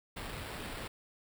pink noise with sample-and-hold, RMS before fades -42 dBFS, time 0.16-0.88 s, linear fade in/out 10 ms, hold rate 6300 Hz, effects none

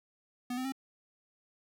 square tone with pitch steps, 246.9 / 256.9 / 267.4 Hz, B3 / C4 / C4, 0 / -32 / +38 cents, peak -34 dBFS, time 0.5-0.722 s, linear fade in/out 5 ms, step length 74 ms, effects none

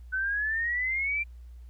sine exponential sweep, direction up, 1505 to 2376 Hz, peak -26 dBFS, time 0.12-1.24 s, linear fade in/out 20 ms, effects added 60 Hz sine -43 dBFS peak until 1.69 s + pink hiss -70 dBFS RMS until 1.69 s

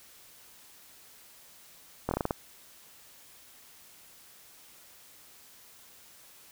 slowing click train, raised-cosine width 1 ms, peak -14 dBFS, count 7, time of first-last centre 2.09-2.308 s, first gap 22 ms, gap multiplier 1.2, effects white hiss -55 dBFS RMS until 6.51 s

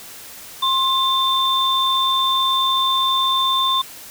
sine tone pair together, 1059 / 3562 Hz, C6 / A7, +21 / +21 cents, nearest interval octave + major sixth, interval 2100 cents, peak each -18 dBFS, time 0.62-3.82 s, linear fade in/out 10 ms, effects white hiss -38 dBFS RMS until 4.1 s

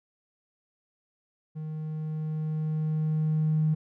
triangle tone with level ramp, 155.56 Hz, D#3, in tune, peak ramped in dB -31 to -17 dBFS, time 1.55-3.75 s, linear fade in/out 20 ms, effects tanh soft clip ceiling -19 dBFS

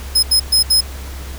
sawtooth tone bursts at uneven times, 5120 Hz, D#8, 49 cents sharp, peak -7 dBFS, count 4, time 0.15-0.23 / 0.31-0.4 / 0.52-0.63 / 0.7-0.81 s, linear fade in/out 10 ms, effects added 67 Hz sine -27 dBFS peak until 1.38 s + pink hiss -35 dBFS RMS until 1.38 s

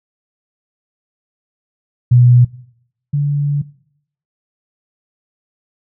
sine tone pair in turn, 122.8 / 144.11 Hz, B2 / D3, -9 / -32 cents, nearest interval minor third, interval 277 cents, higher second, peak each -5 / -12 dBFS, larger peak first, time 2.11-2.45 / 3.13-3.62 s, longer second, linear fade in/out 10 ms, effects noise-tail reverb RT60 0.7 s tail -20 dB re dry

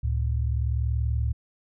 sine tone pair together, 70.5 / 111.11 Hz, C#2 / A2, +30 / +17 cents, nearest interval minor sixth, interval 787 cents, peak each -24 / -27 dBFS, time 0.03-1.33 s, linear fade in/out 10 ms, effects none

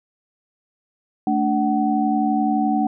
sine tone cluster, 220.2 / 291.8 / 752 Hz, A3 / D4 / F#5, +2 / -11 / +28 cents, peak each -21 dBFS, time 1.27-2.87 s, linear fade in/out 2 ms, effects none

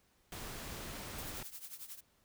pink noise, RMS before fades -45 dBFS, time 0.32-1.43 s, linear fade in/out 2 ms
blue noise with tremolo, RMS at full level -45 dBFS, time 1.17-2.01 s, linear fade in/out 20 ms, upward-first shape triangle, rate 11 Hz, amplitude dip 85%
effects pink hiss -72 dBFS RMS until 2.24 s

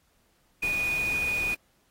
sine tone in noise, 2467 Hz, D#7, 15 cents flat, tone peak -25 dBFS, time 0.62-1.55 s, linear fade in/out 10 ms, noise pink, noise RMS -39 dBFS, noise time 0.62-1.55 s, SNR +11 dB, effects pink hiss -68 dBFS RMS until 1.9 s + AAC 48 kbps

